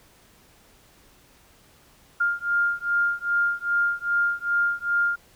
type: beating tone pair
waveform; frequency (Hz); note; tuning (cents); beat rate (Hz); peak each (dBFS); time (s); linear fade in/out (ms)
sine; 1403 / 1405.5; F6 / F6; +8 / +11; 2.5; -24; 2.2-5.16; 10
effects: pink hiss -56 dBFS RMS until 5.35 s